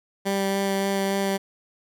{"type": "tone with vibrato", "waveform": "15% pulse", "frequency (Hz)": 196, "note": "G3", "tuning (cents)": 0, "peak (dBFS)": -16, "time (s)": [0.25, 1.38], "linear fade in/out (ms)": 20, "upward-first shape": "sine", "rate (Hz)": 3.5, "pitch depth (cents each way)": 9, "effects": []}